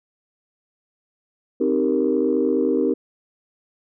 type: chord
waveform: sine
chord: C minor seventh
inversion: none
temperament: equal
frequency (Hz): 261.6 / 311.1 / 392 / 466.2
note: C4 / Eb4 / G4 / Bb4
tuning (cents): 0 / 0 / 0 / 0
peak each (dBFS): -22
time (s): 1.6-2.94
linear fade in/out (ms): 10
effects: tanh soft clip ceiling -8 dBFS